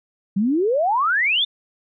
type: exponential sweep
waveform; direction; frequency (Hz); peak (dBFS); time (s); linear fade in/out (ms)
sine; up; 185 to 3673; -16; 0.36-1.45; 10
effects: none